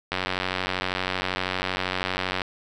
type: click train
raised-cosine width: 0.3 ms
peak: -9 dBFS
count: 214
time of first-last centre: 0.12-2.418 s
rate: 92.7 Hz
effects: none